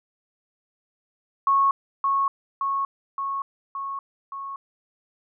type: tone with echo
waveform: sine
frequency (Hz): 1100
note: C#6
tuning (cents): -14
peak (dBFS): -16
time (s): 1.47-1.71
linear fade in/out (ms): 2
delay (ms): 570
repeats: 5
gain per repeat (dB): -3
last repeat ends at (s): 4.56
effects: none